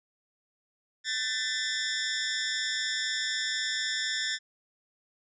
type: tone with amplitude modulation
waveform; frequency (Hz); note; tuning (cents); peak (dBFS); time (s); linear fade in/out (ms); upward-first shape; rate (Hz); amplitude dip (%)
15% pulse; 1771; A6; +11; -18; 1.04-4.39; 50; sine; 244; 85
effects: resampled to 16000 Hz